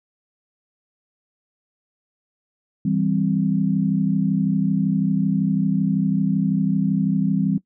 sine chord, C major, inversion first, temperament just, 163.52 / 196.22 / 261.6 Hz, E3 / G3 / C4, -14 / +2 / 0 cents, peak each -22 / -20 / -24 dBFS, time 2.85-7.58 s, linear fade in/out 5 ms, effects noise-tail reverb RT60 0.1 s tail -19 dB re dry

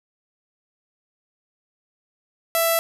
sawtooth tone with low-pass filter, 663 Hz, E5, 10 cents sharp, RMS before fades -20 dBFS, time 2.55-2.79 s, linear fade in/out 0 ms, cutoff 12000 Hz, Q 7.3, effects 8-bit

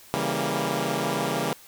10% pulse chord, C# diminished seventh, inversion none, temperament equal with one note detuned, 138.59 / 164.81 / 198.16 / 233.1 Hz, C#3 / E3 / G3 / Bb3, 0 / 0 / +19 / 0 cents, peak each -22 dBFS, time 0.14-1.53 s, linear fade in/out 0 ms, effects white hiss -50 dBFS RMS until 1.67 s

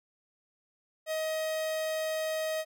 45% pulse tone, 631 Hz, D#5, 24 cents sharp, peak -30 dBFS, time 1.06-2.65 s, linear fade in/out 50 ms, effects none

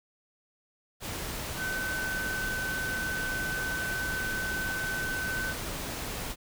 sine tone in noise, 1522 Hz, F#6, 48 cents sharp, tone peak -31 dBFS, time 1.57-5.55 s, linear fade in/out 50 ms, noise pink, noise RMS -36 dBFS, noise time 1-6.36 s, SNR +2 dB, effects none

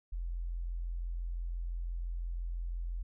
sine tone, 42.94 Hz, F1, 29 cents flat, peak -34 dBFS, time 0.12-3.03 s, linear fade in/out 10 ms, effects none

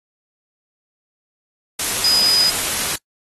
sine tone in noise, 4978 Hz, D#8, in tune, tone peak -12 dBFS, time 2.04-2.5 s, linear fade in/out 5 ms, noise white, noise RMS -21 dBFS, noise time 1.79-2.96 s, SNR +6 dB, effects noise-tail reverb RT60 0.1 s tail -24 dB re dry + AAC 32 kbps

